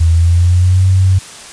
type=tone with pitch glide; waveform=sine; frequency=82.41 to 94.12 Hz; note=E2 to F#2; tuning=0 to +30 cents; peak=-6 dBFS; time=0-1.19 s; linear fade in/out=10 ms; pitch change=+230 cents; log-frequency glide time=0.1-0.85 s; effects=white hiss -32 dBFS RMS until 1.52 s + resampled to 22050 Hz